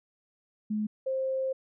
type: tone pair in turn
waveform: sine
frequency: 212.8 / 527.9 Hz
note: G#3 / C5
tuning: +42 / +15 cents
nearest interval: octave + major third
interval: 1573 cents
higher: second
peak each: -27 dBFS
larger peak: neither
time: 0.7-0.87 / 1.06-1.53 s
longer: second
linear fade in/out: 10 ms
effects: none